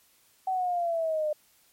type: exponential sweep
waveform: sine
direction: down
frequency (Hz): 762 to 599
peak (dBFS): -25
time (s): 0.47-1.33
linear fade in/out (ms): 5
effects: white hiss -63 dBFS RMS until 1.72 s + MP3 64 kbps